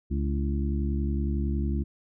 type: harmonic tone with a mistuned harmonic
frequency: 70.9 Hz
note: C#2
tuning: 40 cents sharp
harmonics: 1 / 2 / 3 / 4 / 5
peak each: -26 / -34 / -32 / -38 / -37 dBFS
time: 0.1-1.84 s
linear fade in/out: 20 ms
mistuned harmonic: 5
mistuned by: -82 cents
effects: none